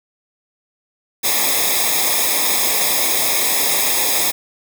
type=noise with comb filter; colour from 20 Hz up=white; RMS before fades=-17 dBFS; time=1.23-4.32 s; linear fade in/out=20 ms; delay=0.68 ms; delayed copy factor=-0.9; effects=none